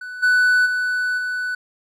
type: tone with level steps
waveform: triangle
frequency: 1491 Hz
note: F#6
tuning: 13 cents sharp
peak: -28 / -11 / -17 / -20 dBFS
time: 0.01-1.55 s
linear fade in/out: 5 ms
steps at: 0.22 / 0.65 / 1.17 s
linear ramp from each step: 20 ms
effects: none